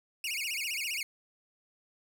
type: tone with vibrato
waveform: sawtooth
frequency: 2496 Hz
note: D#7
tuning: 5 cents sharp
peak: -29 dBFS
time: 0.24-1.03 s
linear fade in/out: 2 ms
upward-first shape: sine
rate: 15 Hz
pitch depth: 260 cents each way
effects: 10-bit